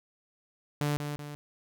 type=tone with echo; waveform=sawtooth; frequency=146.83 Hz; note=D3; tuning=in tune; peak=-23 dBFS; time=0.81-0.97 s; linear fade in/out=0 ms; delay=190 ms; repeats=2; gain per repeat=-6 dB; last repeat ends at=1.35 s; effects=none